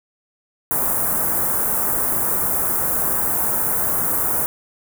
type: band-stop noise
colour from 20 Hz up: white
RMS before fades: -20 dBFS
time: 0.71-4.46 s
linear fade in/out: 0 ms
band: 1400 to 9800 Hz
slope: 24 dB/octave
effects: none